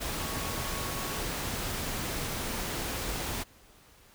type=tone in noise; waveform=sine; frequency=1108.7 Hz; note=C#6; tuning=in tune; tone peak=-43 dBFS; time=0.19-1.21 s; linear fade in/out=20 ms; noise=pink; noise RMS=-34 dBFS; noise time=0-3.44 s; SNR=-12 dB; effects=pink hiss -58 dBFS RMS until 4.14 s